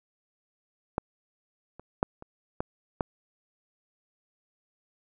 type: clicks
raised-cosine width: 1 ms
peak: -12 / -30 / -9 / -29 / -15 / -12 dBFS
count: 6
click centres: 0.981 / 1.796 / 2.029 / 2.224 / 2.605 / 3.008 s
effects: none